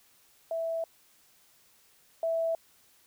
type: tone pair in turn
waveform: sine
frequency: 658 / 658 Hz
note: E5 / E5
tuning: -3 / -3 cents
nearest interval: unison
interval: 0 cents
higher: neither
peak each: -29 / -26 dBFS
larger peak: second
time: 0.51-0.84 / 2.23-2.55 s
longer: first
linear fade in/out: 2 ms
effects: white hiss -63 dBFS RMS until 3.06 s